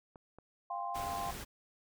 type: clicks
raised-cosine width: 1 ms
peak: -38 dBFS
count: 2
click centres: 0.158 / 0.386 s
type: chord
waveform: sine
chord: F suspended second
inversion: none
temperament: equal with one note detuned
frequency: 698.5 / 795.9 / 1046.5 Hz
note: F5 / G5 / C6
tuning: 0 / +26 / 0 cents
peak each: -40 dBFS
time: 0.7-1.31 s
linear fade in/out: 5 ms
type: noise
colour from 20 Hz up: pink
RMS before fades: -44 dBFS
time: 0.94-1.45 s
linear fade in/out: 20 ms
effects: none